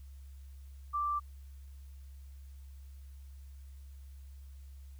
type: tone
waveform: sine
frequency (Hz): 1174.7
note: D6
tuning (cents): 0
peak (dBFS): -30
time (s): 0.93-1.2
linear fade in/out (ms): 20
effects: added 68 Hz sine -47 dBFS peak until 4.99 s + white hiss -69 dBFS RMS until 4.99 s